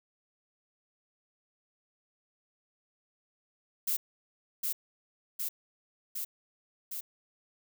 violet noise with echo, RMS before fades -30 dBFS, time 3.87-3.97 s, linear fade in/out 10 ms, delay 760 ms, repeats 4, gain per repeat -2 dB, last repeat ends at 7.01 s, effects none

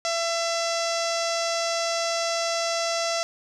sawtooth tone with low-pass filter, 671 Hz, E5, 31 cents sharp, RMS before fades -26 dBFS, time 0.05-3.23 s, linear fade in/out 0 ms, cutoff 5800 Hz, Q 3.9, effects none

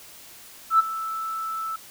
sine tone with ADSR envelope, 1318.5 Hz, E6, in tune, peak -11 dBFS, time 0.7-1.76 s, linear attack 93 ms, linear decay 18 ms, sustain -16 dB, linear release 4 ms, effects tanh soft clip ceiling -7 dBFS + white hiss -46 dBFS RMS until 1.9 s

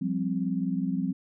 sine chord, F suspended second, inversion none, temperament equal with one note detuned, 176.64 / 196 / 261.6 Hz, F3 / G3 / C4, +20 / 0 / 0 cents, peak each -30 dBFS, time 0.01-1.13 s, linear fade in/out 10 ms, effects none

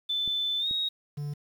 sine tone with pitch glide, 3520 to 3773 Hz, A7 to A#7, 0 to +20 cents, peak -26 dBFS, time 0.09-0.89 s, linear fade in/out 10 ms, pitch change +120 cents, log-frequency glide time 0.59-0.68 s
clicks, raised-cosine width 3 ms, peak -31 dBFS, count 2, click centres 0.277 / 0.711 s
triangle tone, 145.6 Hz, D3, 15 cents flat, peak -29 dBFS, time 1.17-1.34 s, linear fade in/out 10 ms
effects 9-bit

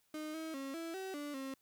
35% pulse tone with pitch steps, 307.7 / 319.7 / 271.8 / 330.4 / 381 / 291.5 / 268.2 Hz, D#4 / D#4 / C#4 / E4 / G4 / D4 / C4, -19 / +47 / -34 / +4 / -49 / -13 / +43 cents, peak -39 dBFS, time 0.14-1.54 s, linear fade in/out 2 ms, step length 200 ms, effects white hiss -75 dBFS RMS until 1.61 s

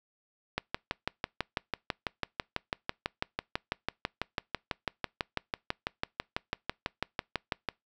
click train, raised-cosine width 0.3 ms, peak -13 dBFS, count 44, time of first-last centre 0.58-7.687 s, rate 6.05 Hz, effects noise-tail reverb RT60 0.2 s tail -26 dB re dry

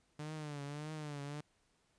sawtooth tone with vibrato, 148.6 Hz, D3, 21 cents sharp, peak -38 dBFS, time 0.19-1.41 s, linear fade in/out 5 ms, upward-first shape triangle, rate 1.7 Hz, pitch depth 97 cents each way, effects pink hiss -75 dBFS RMS until 1.98 s + resampled to 22050 Hz

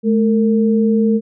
sine tone pair together, 215.1 / 456.3 Hz, A3 / A#4, -39 / -37 cents, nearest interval octave + minor second, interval 1302 cents, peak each -12 / -17 dBFS, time 0.03-1.21 s, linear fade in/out 50 ms, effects none

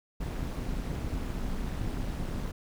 brown noise with amplitude modulation, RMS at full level -30 dBFS, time 0.2-2.52 s, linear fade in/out 10 ms, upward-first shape sine, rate 214 Hz, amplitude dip 70%, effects none

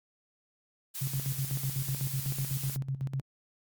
blue noise, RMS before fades -38 dBFS, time 0.94-2.77 s, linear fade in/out 20 ms
sine tone with tremolo, 134.7 Hz, C#3, 49 cents flat, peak -28 dBFS, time 1.01-3.21 s, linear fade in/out 10 ms, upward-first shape square, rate 8 Hz, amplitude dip 75%
effects high-pass 80 Hz 12 dB/octave + Opus 48 kbps

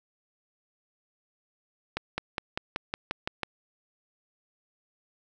accelerating click train, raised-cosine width 0.3 ms, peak -13 dBFS, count 9, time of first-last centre 1.97-3.433 s, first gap 210 ms, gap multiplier 0.96, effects none

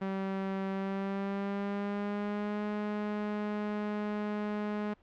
sawtooth tone with pitch glide, 192.9 to 209.1 Hz, G3 to G#3, -28 to +12 cents, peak -28 dBFS, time 0.01-4.94 s, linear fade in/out 10 ms, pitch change +140 cents, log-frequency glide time 0.71-2.64 s, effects pink hiss -65 dBFS RMS until 5.02 s + low-pass 2000 Hz 12 dB/octave

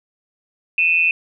sine tone pair together, 2489 / 2657 Hz, D#7 / E7, 0 / +13 cents, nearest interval minor second, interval 113 cents, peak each -16 dBFS, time 0.78-1.11 s, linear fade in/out 2 ms, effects none

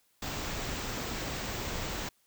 pink band-stop noise, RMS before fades -36 dBFS, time 0.22-2.09 s, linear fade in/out 5 ms, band 8100 to 14000 Hz, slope 96 dB/octave, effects white hiss -70 dBFS RMS until 2.26 s

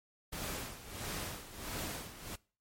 pink noise with tremolo, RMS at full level -39 dBFS, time 0.32-2.36 s, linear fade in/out 10 ms, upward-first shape sine, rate 1.5 Hz, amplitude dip 75%, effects noise-tail reverb RT60 0.4 s tail -24 dB re dry + MP3 64 kbps

